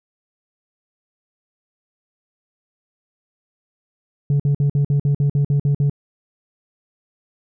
sine tone bursts, 142.4 Hz, C#3, 47 cents sharp, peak -11 dBFS, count 11, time 4.3-5.897 s, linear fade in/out 2 ms, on 97 ms, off 53 ms, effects tanh soft clip ceiling -13 dBFS

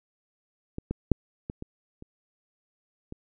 clicks, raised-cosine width 3 ms, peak -20 / -16 / -6 / -20 / -23 / -30 / -25 dBFS, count 7, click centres 0.784 / 0.91 / 1.117 / 1.499 / 1.624 / 2.024 / 3.124 s, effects none

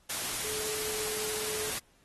sine tone in noise, 430 Hz, A4, 40 cents flat, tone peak -40 dBFS, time 0.44-1.71 s, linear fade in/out 10 ms, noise white, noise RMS -34 dBFS, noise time 0.09-1.79 s, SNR -9 dB, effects pink hiss -66 dBFS RMS until 2.04 s + AAC 32 kbps

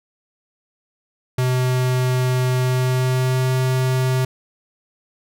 square tone with pitch glide, 127.3 to 129.23 Hz, C3 to C3, -47 to -21 cents, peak -17 dBFS, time 1.38-4.25 s, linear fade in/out 5 ms, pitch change +26 cents, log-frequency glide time 2.58-3.53 s, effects none

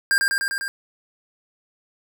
square tone with echo, 1600 Hz, G6, 35 cents sharp, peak -16 dBFS, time 0.11-0.18 s, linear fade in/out 0 ms, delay 100 ms, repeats 5, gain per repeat -2 dB, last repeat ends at 0.68 s, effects none

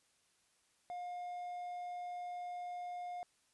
triangle tone, 712 Hz, F5, 33 cents sharp, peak -39 dBFS, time 0.9-3.23 s, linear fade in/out 0 ms, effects white hiss -74 dBFS RMS until 3.53 s + resampled to 24000 Hz

